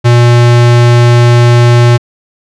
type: tone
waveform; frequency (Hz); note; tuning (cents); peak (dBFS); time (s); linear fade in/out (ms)
square; 120; B2; -49; -3; 0.04-1.98; 20
effects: low-pass 6000 Hz 12 dB/octave